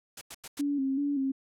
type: noise bursts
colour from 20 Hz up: white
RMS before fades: -41 dBFS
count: 4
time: 0.17-0.612 s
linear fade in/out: 5 ms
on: 43 ms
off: 90 ms
type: tone with vibrato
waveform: sine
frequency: 277.2 Hz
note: C#4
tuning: in tune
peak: -26 dBFS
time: 0.59-1.32 s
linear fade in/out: 10 ms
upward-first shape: square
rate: 2.6 Hz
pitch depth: 54 cents each way
effects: low-pass 11000 Hz 12 dB/octave